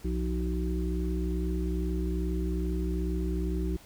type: harmonic tone with a mistuned harmonic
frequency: 62.4 Hz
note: B1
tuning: 19 cents sharp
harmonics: 1 / 3 / 5 / 6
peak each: -29 / -34 / -36 / -37 dBFS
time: 0.04-3.77 s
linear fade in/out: 10 ms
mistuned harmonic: 3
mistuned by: -120 cents
effects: pink hiss -54 dBFS RMS until 3.85 s